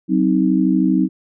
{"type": "chord", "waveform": "sine", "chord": "C diminished", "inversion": "second", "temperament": "just", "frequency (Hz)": [188.37, 261.6, 314], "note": ["Gb3", "C4", "Eb4"], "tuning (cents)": [31, 0, 16], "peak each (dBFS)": -17, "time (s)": [0.08, 1.09], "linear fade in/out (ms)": 50, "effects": []}